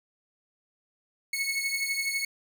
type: beating tone pair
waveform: sawtooth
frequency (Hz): 2195 / 2207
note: C#7 / C#7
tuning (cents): -18 / -8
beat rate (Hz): 12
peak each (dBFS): -26 / -29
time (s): 1.33-2.25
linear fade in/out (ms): 5
effects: none